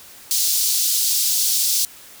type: high-pass noise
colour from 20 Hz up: pink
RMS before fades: -19 dBFS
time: 0.31-1.85 s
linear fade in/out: 0 ms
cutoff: 4300 Hz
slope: 24 dB/octave
effects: white hiss -43 dBFS RMS until 2.2 s